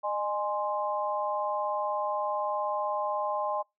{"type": "chord", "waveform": "sine", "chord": "Ab major", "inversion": "second", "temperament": "equal with one note detuned", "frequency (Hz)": [609.8, 830.6, 1046.5], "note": ["Eb5", "Ab5", "C6"], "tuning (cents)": [-35, 0, 0], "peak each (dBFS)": -32, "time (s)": [0.03, 3.63], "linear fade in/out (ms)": 20, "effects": ["noise-tail reverb RT60 0.2 s tail -25 dB re dry"]}